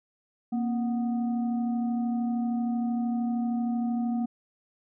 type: tone with frequency modulation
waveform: sine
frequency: 234 Hz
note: A#3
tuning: 7 cents sharp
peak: -25 dBFS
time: 0.52-4.26 s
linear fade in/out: 10 ms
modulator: 501 Hz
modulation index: 0.45
effects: none